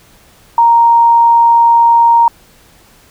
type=tone; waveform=sine; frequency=932.3 Hz; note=A#5; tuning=in tune; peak=-4 dBFS; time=0.58-2.28 s; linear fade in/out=2 ms; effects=pink hiss -45 dBFS RMS until 3.1 s